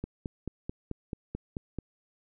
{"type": "click train", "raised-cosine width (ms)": 3, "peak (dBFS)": -21, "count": 9, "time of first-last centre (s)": [0.04, 1.787], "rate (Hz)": 4.58, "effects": []}